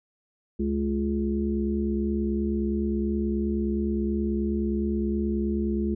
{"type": "harmonic tone with a mistuned harmonic", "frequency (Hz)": 69.5, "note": "C#2", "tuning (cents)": 5, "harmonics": [1, 3, 5, 6], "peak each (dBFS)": [-30, -26, -29, -38], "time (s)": [0.59, 5.95], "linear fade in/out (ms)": 10, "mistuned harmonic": 3, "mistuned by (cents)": 24, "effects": []}